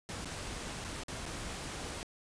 pink noise with dropouts, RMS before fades -41 dBFS, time 0.09-2.03 s, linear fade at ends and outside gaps 0 ms, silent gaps 0.247-0.256 / 0.842-0.847 / 1.035-1.083 / 1.255-1.262 s, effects resampled to 22050 Hz

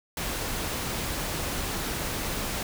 pink noise, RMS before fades -31 dBFS, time 0.17-2.63 s, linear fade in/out 2 ms, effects none

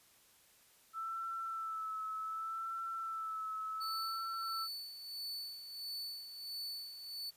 sine tone with vibrato, 1320 Hz, E6, 2 cents sharp, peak -38 dBFS, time 0.93-4.68 s, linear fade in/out 50 ms, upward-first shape sine, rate 0.66 Hz, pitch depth 32 cents each way
45% pulse tone with tremolo, 4478 Hz, C#8, 17 cents sharp, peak -39 dBFS, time 3.8-7.31 s, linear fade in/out 20 ms, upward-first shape sine, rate 1.5 Hz, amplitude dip 60%
effects white hiss -66 dBFS RMS until 7.36 s + resampled to 32000 Hz

